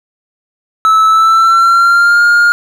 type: tone with pitch glide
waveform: triangle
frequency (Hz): 1306 to 1416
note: E6 to F6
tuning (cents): -17 to +23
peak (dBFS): -3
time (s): 0.85-2.52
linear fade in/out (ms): 0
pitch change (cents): +140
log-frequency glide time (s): 1.08-2.23
effects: none